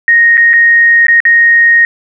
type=tone with dropouts; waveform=sine; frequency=1864.7 Hz; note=A#6; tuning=in tune; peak=-3 dBFS; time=0.08-1.85 s; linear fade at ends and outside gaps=1 ms; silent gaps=0.371-0.377 / 0.533-0.537 / 1.068-1.083 / 1.203-1.252 s; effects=none